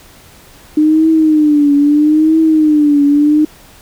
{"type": "tone with vibrato", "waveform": "sine", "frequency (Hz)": 302.8, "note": "D#4", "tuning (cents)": -47, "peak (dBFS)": -6, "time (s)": [0.77, 3.45], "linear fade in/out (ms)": 5, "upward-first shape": "triangle", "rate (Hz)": 0.77, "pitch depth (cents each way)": 110, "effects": ["pink hiss -41 dBFS RMS until 3.81 s"]}